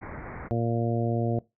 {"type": "low-pass noise", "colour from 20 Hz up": "pink", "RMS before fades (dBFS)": -39, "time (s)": [0.01, 0.49], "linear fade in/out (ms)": 20, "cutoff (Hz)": 2200, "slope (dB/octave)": 96}
{"type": "harmonic tone", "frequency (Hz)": 116.54, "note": "A#2", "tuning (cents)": 0, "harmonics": [1, 2, 3, 4, 5, 6], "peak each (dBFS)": [-27, -30, -32, -33, -34, -35], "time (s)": [0.51, 1.39], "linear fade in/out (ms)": 0}
{"effects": ["noise-tail reverb RT60 0.2 s tail -20 dB re dry"]}